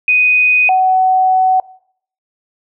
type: tone pair in turn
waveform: sine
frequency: 2493 / 749.6 Hz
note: D#7 / F#5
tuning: +3 / +22 cents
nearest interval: octave + major sixth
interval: 2081 cents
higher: first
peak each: -8 dBFS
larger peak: neither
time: 0.08-0.69 / 0.69-1.6 s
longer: second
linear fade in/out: 2 ms
effects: noise-tail reverb RT60 0.6 s tail -21 dB re dry